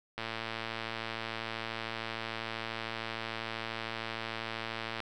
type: click train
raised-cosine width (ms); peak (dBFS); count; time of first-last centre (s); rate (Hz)
0.3; -20; 546; 0.18-5.003; 113
effects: none